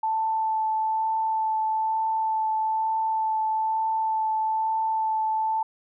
sine tone with vibrato, 880 Hz, A5, in tune, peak -22 dBFS, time 0.03-5.63 s, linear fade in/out 5 ms, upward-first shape sine, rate 1.1 Hz, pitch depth 10 cents each way, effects none

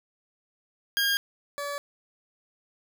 20% pulse tone pair in turn, 1619 / 572.4 Hz, G#6 / D5, -45 / -45 cents, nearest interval octave + tritone, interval 1800 cents, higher first, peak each -18 / -26 dBFS, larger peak first, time 0.97-1.17 / 1.58-1.78 s, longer neither, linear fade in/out 0 ms, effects none

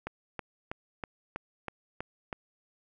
click train, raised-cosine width 0.5 ms, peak -20 dBFS, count 8, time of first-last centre 0.07-2.328 s, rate 3.1 Hz, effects none

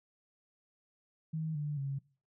sine tone with pitch steps, 158.5 / 147.89 / 137.98 Hz, D#3 / D3 / C#3, +32 / +12 / -8 cents, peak -33 dBFS, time 1.33-1.99 s, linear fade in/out 10 ms, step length 220 ms, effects noise-tail reverb RT60 0.4 s tail -22 dB re dry

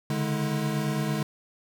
square tone cluster, 139.3 / 148.2 / 210.7 / 322.7 Hz, C#3 / D3 / G#3 / E4, +9 / +16 / +25 / -37 cents, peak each -37 / -29 / -31 / -36 dBFS, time 0.1-1.23 s, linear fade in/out 2 ms, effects 10-bit

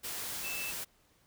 sine tone in noise, 2641 Hz, E7, 3 cents sharp, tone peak -38 dBFS, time 0.43-0.72 s, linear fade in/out 20 ms, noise white, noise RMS -39 dBFS, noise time 0.03-0.85 s, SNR -2 dB, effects pink hiss -68 dBFS RMS until 1.26 s

